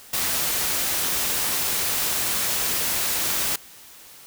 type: noise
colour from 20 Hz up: white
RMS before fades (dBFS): -24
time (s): 0.13-3.56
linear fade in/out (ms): 5
effects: white hiss -46 dBFS RMS until 4.26 s